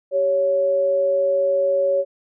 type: tone pair together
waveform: sine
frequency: 391 / 557 Hz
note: G4 / C#5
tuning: -4 / +8 cents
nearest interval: tritone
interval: 612 cents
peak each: -27 / -16 dBFS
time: 0.11-2.05 s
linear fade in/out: 50 ms
effects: none